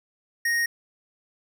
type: tone with hard clipping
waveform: triangle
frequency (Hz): 1864.7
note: A#6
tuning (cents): 0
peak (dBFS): -23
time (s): 0.45-0.66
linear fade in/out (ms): 5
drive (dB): 17
effects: none